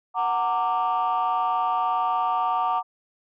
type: chord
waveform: sine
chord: Gb augmented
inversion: none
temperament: equal with one note detuned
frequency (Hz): 740 / 918.4 / 1174.7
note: Gb5 / Bb5 / D6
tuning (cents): 0 / -26 / 0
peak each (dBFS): -24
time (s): 0.14-2.83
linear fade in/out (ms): 50
effects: tanh soft clip ceiling -16 dBFS